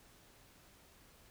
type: silence
effects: pink hiss -63 dBFS RMS until 1.3 s